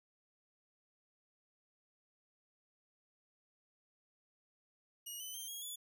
10% pulse tone with pitch steps, 2890 / 3018 / 3152 / 3291 / 3437 Hz, F#7 / F#7 / G7 / G#7 / A7, -41 / +34 / +9 / -16 / -41 cents, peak -36 dBFS, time 5.06-5.76 s, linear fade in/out 10 ms, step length 140 ms, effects none

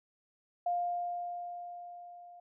sine tone with level ramp, 703 Hz, F5, 11 cents sharp, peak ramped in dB -28 to -50 dBFS, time 0.66-2.4 s, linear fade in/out 5 ms, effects none

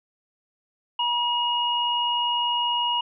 sine tone pair together, 959.4 / 2875 Hz, A#5 / F7, +50 / +50 cents, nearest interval octave + perfect fifth, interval 1900 cents, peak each -24 dBFS, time 0.99-3.01 s, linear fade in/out 5 ms, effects none

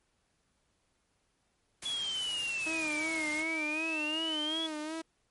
white noise, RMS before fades -42 dBFS, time 1.82-3.43 s, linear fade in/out 5 ms
sine exponential two-way sweep, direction down then up, 3406 to 2094 to 3406 Hz, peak -32 dBFS, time 1.85-4.67 s, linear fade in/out 10 ms, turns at 3.29 s
sawtooth tone with vibrato, 313.1 Hz, D#4, 11 cents sharp, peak -32 dBFS, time 2.66-5.02 s, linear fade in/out 10 ms, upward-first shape sine, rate 2.7 Hz, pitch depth 66 cents each way
effects pink hiss -75 dBFS RMS until 5.3 s + MP3 48 kbps

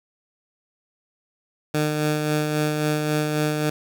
15% pulse tone with tremolo, 151.6 Hz, D#3, 45 cents flat, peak -13 dBFS, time 1.74-3.7 s, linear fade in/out 5 ms, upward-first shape sine, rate 3.7 Hz, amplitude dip 35%, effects none

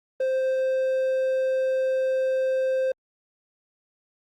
triangle tone with hard clipping, 523.3 Hz, C5, in tune, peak -22 dBFS, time 0.2-2.92 s, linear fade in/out 5 ms, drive 6 dB, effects Opus 24 kbps

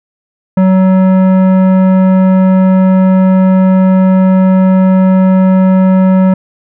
sine tone with tanh clipping, 187.8 Hz, F#3, 26 cents sharp, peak -6 dBFS, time 0.57-6.34 s, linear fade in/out 5 ms, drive 14 dB, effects none

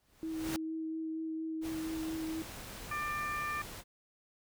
pink noise with exponential growth, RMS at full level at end -36 dBFS, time 0-0.56 s, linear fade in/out 0 ms, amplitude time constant 120 ms
sine tone with vibrato, 320 Hz, D#4, 49 cents sharp, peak -35 dBFS, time 0.23-2.42 s, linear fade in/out 0 ms, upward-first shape sine, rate 4.3 Hz, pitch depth 10 cents each way
pink noise, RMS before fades -46 dBFS, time 1.61-3.84 s, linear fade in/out 50 ms
harmonic tone, 595 Hz, D5, 22 cents sharp, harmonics 2 / 3 / 4, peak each -36 / -40 / -42 dBFS, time 2.91-3.62 s, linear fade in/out 5 ms
effects none

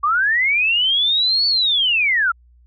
sine linear two-way sweep, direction up then down, 1125 to 4500 to 1312 Hz, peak -14 dBFS, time 0.03-2.32 s, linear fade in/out 10 ms, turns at 1.47 s, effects added 60 Hz sine -48 dBFS peak until 2.66 s

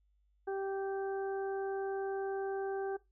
harmonic tone, 390 Hz, G4, 9 cents flat, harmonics 1 / 2 / 3 / 4, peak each -35 / -41 / -54 / -48 dBFS, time 0.47-2.97 s, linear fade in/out 10 ms, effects noise-tail reverb RT60 0.2 s tail -18 dB re dry + added 50 Hz sine -69 dBFS peak until 3.11 s

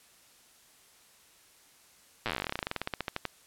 slowing click train, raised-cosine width 0.3 ms, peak -15 dBFS, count 30, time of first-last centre 2.26-3.253 s, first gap 8 ms, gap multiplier 1.09, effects white hiss -60 dBFS RMS until 3.46 s + low-pass 12000 Hz 12 dB/octave

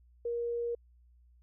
sine tone, 472.6 Hz, A#4, 24 cents sharp, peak -31 dBFS, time 0.25-0.75 s, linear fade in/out 5 ms, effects added 60 Hz sine -59 dBFS peak until 1.42 s

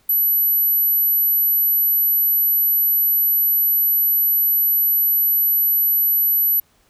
sine tone, 11840 Hz, F#9, in tune, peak -14 dBFS, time 0.09-6.6 s, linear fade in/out 5 ms, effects pink hiss -59 dBFS RMS until 6.89 s

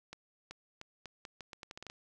accelerating click train, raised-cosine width 0.2 ms, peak -28 dBFS, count 13, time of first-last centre 0.13-1.899 s, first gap 380 ms, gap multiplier 0.8, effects none

